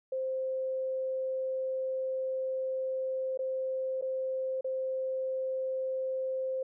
sine tone with dropouts, 523.3 Hz, C5, in tune, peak -30 dBFS, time 0.12-6.63 s, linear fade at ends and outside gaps 5 ms, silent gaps 3.375-3.39 / 4.013-4.022 / 4.61-4.644 s, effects none

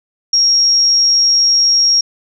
sine tone, 5588 Hz, F8, in tune, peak -8 dBFS, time 0.33-2.01 s, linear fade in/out 5 ms, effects none

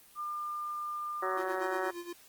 sine tone, 1200 Hz, D6, 37 cents sharp, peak -34 dBFS, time 0.15-1.42 s, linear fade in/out 50 ms
harmonic tone, 187.2 Hz, F#3, 20 cents sharp, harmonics 2 / 3 / 4 / 5 / 6 / 7 / 8 / 9 / 10, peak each -36 / -38 / -39 / -40 / -41 / -41 / -42 / -43 / -43 dBFS, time 1.22-1.91 s, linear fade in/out 10 ms
square tone with tremolo, 346.9 Hz, F4, 12 cents flat, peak -38 dBFS, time 1.37-2.13 s, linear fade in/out 5 ms, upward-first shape sine, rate 8.5 Hz, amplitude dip 75%
effects white hiss -58 dBFS RMS until 2.28 s + Opus 24 kbps

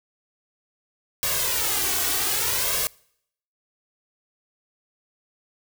white noise with flanger, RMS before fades -24 dBFS, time 1.23-2.87 s, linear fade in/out 0 ms, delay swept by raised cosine 1.8 to 2.67 ms, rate 0.63 Hz, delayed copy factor +0.8, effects noise-tail reverb RT60 0.7 s tail -25 dB re dry

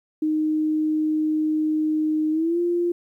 sine tone with pitch glide, 309.5 to 347.4 Hz, D#4 to F4, -9 to -9 cents, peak -19 dBFS, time 0.22-2.92 s, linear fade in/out 5 ms, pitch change +200 cents, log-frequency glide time 2.31-2.59 s, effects 10-bit

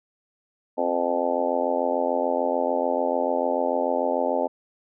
harmonic tone with a mistuned harmonic, 86.8 Hz, F2, 10 cents flat, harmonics 3 / 4 / 5 / 6 / 7 / 8 / 9 / 10, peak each -30 / -34 / -31 / -27 / -26 / -35 / -31 / -30 dBFS, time 0.77-4.48 s, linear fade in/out 20 ms, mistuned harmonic 3, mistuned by +25 cents, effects none

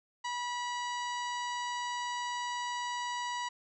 harmonic tone with a mistuned harmonic, 974 Hz, B5, 24 cents flat, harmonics 1 / 2 / 3 / 4 / 5 / 6 / 7 / 8, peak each -35 / -41 / -45 / -47 / -49 / -51 / -52 / -53 dBFS, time 0.24-3.49 s, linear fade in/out 10 ms, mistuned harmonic 5, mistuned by -63 cents, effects none

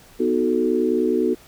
sine chord, B dominant seventh, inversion none, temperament equal, 246.9 / 311.1 / 370 / 440 Hz, B3 / D#4 / F#4 / A4, 0 / 0 / 0 / 0 cents, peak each -23 / -24 / -21 / -23 dBFS, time 0.19-1.35 s, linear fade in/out 20 ms, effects pink hiss -49 dBFS RMS until 1.47 s

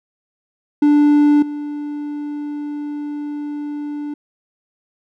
triangle tone with level steps, 293.7 Hz, D4, in tune, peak -7 / -21 dBFS, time 0.82-4.14 s, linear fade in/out 5 ms, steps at 1.42 s, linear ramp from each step 5 ms, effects none

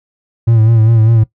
triangle tone with vibrato, 112.5 Hz, A2, 39 cents sharp, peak -4 dBFS, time 0.47-1.24 s, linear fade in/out 10 ms, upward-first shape sine, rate 5 Hz, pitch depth 55 cents each way, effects noise-tail reverb RT60 0.1 s tail -18 dB re dry

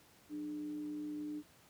sine tone with frequency modulation, 299.4 Hz, D4, 33 cents sharp, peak -39 dBFS, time 0.29-1.43 s, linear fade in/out 50 ms, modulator 119 Hz, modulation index 0.26, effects pink hiss -64 dBFS RMS until 1.69 s + high-pass 80 Hz 12 dB/octave

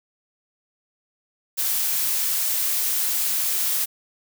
blue noise, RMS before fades -23 dBFS, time 1.57-3.86 s, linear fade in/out 20 ms, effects none

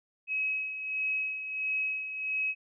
sine tone with tremolo, 2555 Hz, D#7, 45 cents sharp, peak -27 dBFS, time 0.27-2.55 s, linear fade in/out 50 ms, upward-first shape sine, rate 1.5 Hz, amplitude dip 60%, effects none

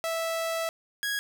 sawtooth tone pair in turn, 657 / 1655.5 Hz, E5 / G#6, -6 / -6 cents, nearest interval octave + major third, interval 1600 cents, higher second, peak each -24 / -24 dBFS, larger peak neither, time 0.04-0.69 / 1.03-1.19 s, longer first, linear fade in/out 0 ms, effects none

